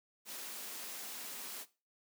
white high-pass noise, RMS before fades -45 dBFS, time 0.25-1.66 s, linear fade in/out 50 ms, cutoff 180 Hz, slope 96 dB/octave, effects noise-tail reverb RT60 0.3 s tail -17 dB re dry

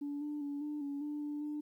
sine tone with pitch steps, 287.4 / 296 / 285.8 / 297.4 / 283 / 295.9 / 294.2 / 298 Hz, D4 / D4 / D4 / D4 / C#4 / D4 / D4 / D4, -37 / +14 / -47 / +22 / +36 / +13 / +3 / +25 cents, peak -35 dBFS, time 0.01-1.61 s, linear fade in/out 10 ms, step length 200 ms, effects tanh soft clip ceiling -33 dBFS + 12-bit

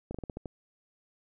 slowing click train, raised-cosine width 2 ms, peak -24 dBFS, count 7, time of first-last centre 0.11-0.458 s, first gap 35 ms, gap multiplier 1.2, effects none

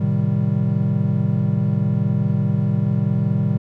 triangle chord, A half-diminished seventh, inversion none, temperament equal, 110 / 130.81 / 155.56 / 196 Hz, A2 / C3 / Eb3 / G3, 0 / 0 / 0 / 0 cents, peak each -20 dBFS, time 0-3.58 s, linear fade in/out 10 ms, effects none

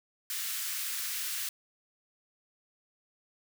white high-pass noise, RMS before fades -35 dBFS, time 0.3-1.49 s, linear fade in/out 2 ms, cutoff 1400 Hz, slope 24 dB/octave, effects none

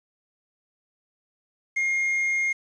triangle tone with quantisation, 2133 Hz, C7, 33 cents sharp, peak -20 dBFS, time 1.76-2.53 s, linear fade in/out 10 ms, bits 8, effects resampled to 22050 Hz

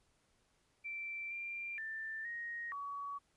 sine tone with pitch steps, 2342 / 2377 / 1778 / 1873 / 1130 Hz, D7 / D7 / A6 / A#6 / C#6, -5 / +20 / +18 / +8 / +33 cents, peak -40 dBFS, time 0.84-3.19 s, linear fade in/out 20 ms, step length 470 ms, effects pink hiss -75 dBFS RMS until 3.36 s + resampled to 24000 Hz

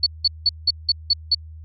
sine tone bursts, 4435 Hz, C#8, in tune, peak -13 dBFS, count 7, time 0.03-1.348 s, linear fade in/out 5 ms, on 34 ms, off 180 ms, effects added 79 Hz sine -36 dBFS peak until 1.64 s

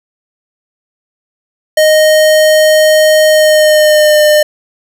square tone with pitch glide, 620 to 604.1 Hz, D#5 to D5, -6 to +49 cents, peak -5 dBFS, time 1.77-4.43 s, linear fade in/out 5 ms, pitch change -45 cents, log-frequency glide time 3.28-4.22 s, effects none

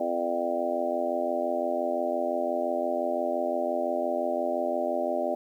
harmonic tone with a mistuned harmonic, 85.8 Hz, F2, 30 cents flat, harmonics 3 / 4 / 5 / 6 / 7 / 8 / 9, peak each -35 / -34 / -38 / -40 / -28 / -34 / -35 dBFS, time 0-5.35 s, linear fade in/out 5 ms, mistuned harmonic 9, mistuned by +22 cents, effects 10-bit

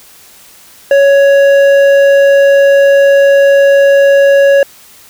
sine tone with hard clipping, 557 Hz, C#5, 8 cents sharp, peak -5 dBFS, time 0.91-4.63 s, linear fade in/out 2 ms, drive 8 dB, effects white hiss -39 dBFS RMS until 5.09 s

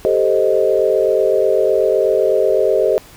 sine chord, A half-diminished seventh, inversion third, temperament equal, 392 / 440 / 523.3 / 622.3 Hz, G4 / A4 / C5 / Eb5, 0 / 0 / 0 / 0 cents, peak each -17 dBFS, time 0.05-2.98 s, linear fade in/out 0 ms, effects pink hiss -42 dBFS RMS until 3.16 s

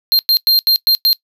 square tone bursts at uneven times, 4186 Hz, C8, in tune, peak -9 dBFS, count 6, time 0.12-0.19 / 0.29-0.37 / 0.47-0.59 / 0.67-0.76 / 0.87-0.95 / 1.05-1.13 s, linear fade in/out 0 ms, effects noise-tail reverb RT60 0.1 s tail -21 dB re dry

